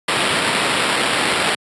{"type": "noise with sample-and-hold", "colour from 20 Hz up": "blue", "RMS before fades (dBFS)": -18, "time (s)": [0.08, 1.55], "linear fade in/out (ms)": 5, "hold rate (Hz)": 6300, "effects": ["high-pass 150 Hz 12 dB/octave", "resampled to 24000 Hz"]}